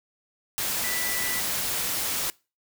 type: tone in noise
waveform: sine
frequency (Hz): 1975.5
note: B6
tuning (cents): 0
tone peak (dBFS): -32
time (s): 0.84-1.4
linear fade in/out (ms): 0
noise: white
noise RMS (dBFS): -28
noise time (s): 0.58-2.3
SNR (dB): -7
effects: noise-tail reverb RT60 0.3 s tail -23 dB re dry